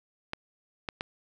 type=clicks; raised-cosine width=0.3 ms; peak=-16 dBFS; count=3; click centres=0.334 / 0.888 / 1.009 s; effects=none